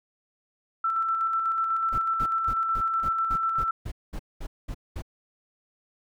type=tone with tremolo; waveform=sine; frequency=1333 Hz; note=E6; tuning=19 cents sharp; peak=-22 dBFS; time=0.84-3.71 s; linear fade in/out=5 ms; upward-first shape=square; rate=8.1 Hz; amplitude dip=30%
type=noise bursts; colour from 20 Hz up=brown; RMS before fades=-33 dBFS; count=12; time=1.92-5.022 s; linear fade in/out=10 ms; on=66 ms; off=210 ms
effects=none